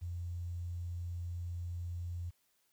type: tone with quantisation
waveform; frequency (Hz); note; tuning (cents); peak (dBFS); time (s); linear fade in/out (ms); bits
sine; 87; F2; -6; -37; 0.01-2.31; 20; 11
effects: white hiss -75 dBFS RMS until 2.72 s